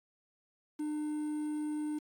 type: tone with quantisation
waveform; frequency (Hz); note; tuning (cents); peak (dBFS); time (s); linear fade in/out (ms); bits
triangle; 301.6; D4; +46; -31; 0.79-1.99; 10; 9
effects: AAC 64 kbps